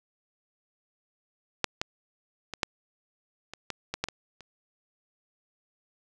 clicks, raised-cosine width 0.2 ms, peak -6 / -11 / -18 / -7 / -22 / -15 / -14 / -10 / -18 / -29 dBFS, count 10, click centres 1.643 / 1.815 / 2.537 / 2.632 / 3.536 / 3.703 / 3.94 / 4.04 / 4.086 / 4.407 s, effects none

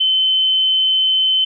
sine tone, 3063 Hz, G7, 41 cents flat, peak -12 dBFS, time 0-1.45 s, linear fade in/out 10 ms, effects none

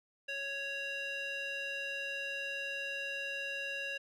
square tone with band-pass filter, 554.4 Hz, C#5, in tune, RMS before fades -39 dBFS, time 0.28-3.98 s, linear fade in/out 10 ms, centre 2400 Hz, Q 4.1, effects none

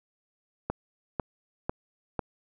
click train, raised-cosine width 1 ms, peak -14 dBFS, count 4, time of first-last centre 0.7-2.193 s, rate 2.01 Hz, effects none

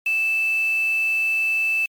sine tone with quantisation, 2637 Hz, E7, in tune, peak -18 dBFS, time 0.06-1.86 s, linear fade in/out 5 ms, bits 6, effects MP3 96 kbps

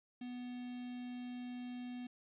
square tone with notch filter, 246.9 Hz, B3, in tune, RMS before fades -45 dBFS, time 0.21-2.07 s, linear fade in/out 5 ms, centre 1100 Hz, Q 0.62, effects resampled to 8000 Hz + 12-bit

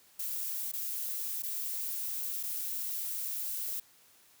violet noise with dropouts, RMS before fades -36 dBFS, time 0.19-3.8 s, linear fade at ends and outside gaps 5 ms, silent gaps 0.717-0.734 / 1.423-1.433 / 2.43-2.434 s, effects white hiss -62 dBFS RMS until 4.4 s + high-pass 60 Hz 12 dB/octave

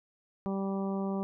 harmonic tone, 194.9 Hz, G3, 10 cents flat, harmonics 1 / 2 / 3 / 4 / 5 / 6, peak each -31 / -37 / -41 / -43 / -45 / -47 dBFS, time 0.46-1.23 s, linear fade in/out 0 ms, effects none

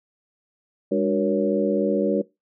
sine tone cluster, 203.1 / 296.7 / 372.3 / 472.3 / 556 Hz, G#3 / D4 / F#4 / A#4 / C#5, -38 / +18 / +11 / +23 / +5 cents, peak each -25 dBFS, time 0.91-2.22 s, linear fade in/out 10 ms, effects noise-tail reverb RT60 0.2 s tail -20 dB re dry

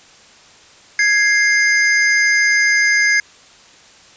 square tone pair together, 1661.2 / 2102 Hz, G#6 / C7, 0 / +7 cents, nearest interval major third, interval 407 cents, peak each -15 dBFS, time 0.99-3.2 s, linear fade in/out 2 ms, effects white hiss -45 dBFS RMS until 4.16 s + resampled to 16000 Hz

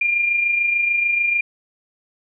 sine tone with amplitude modulation, 2400 Hz, D7, 37 cents sharp, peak -14 dBFS, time 0.01-1.41 s, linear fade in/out 5 ms, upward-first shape sine, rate 26.8 Hz, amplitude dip 45%, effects none

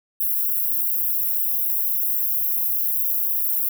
white high-pass noise, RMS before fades -22 dBFS, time 0.2-3.69 s, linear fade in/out 5 ms, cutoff 12000 Hz, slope 48 dB/octave, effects none

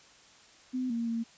sine tone with pitch steps, 255 / 232.6 / 229.8 Hz, C4 / A#3 / A#3, -44 / -4 / -25 cents, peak -29 dBFS, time 0.73-1.24 s, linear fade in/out 20 ms, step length 170 ms, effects white hiss -57 dBFS RMS until 1.37 s + resampled to 16000 Hz

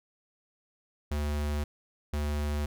square tone pair in turn, 73.9 / 73.9 Hz, D2 / D2, +11 / +11 cents, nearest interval unison, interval 0 cents, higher neither, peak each -29 / -29 dBFS, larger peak neither, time 1.11-1.64 / 2.13-2.66 s, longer neither, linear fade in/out 5 ms, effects none

